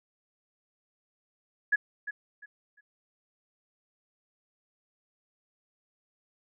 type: tone with echo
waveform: sine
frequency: 1686 Hz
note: G#6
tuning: 26 cents sharp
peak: -20 dBFS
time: 1.72-1.76 s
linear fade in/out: 10 ms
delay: 350 ms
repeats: 3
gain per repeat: -12 dB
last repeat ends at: 2.81 s
effects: none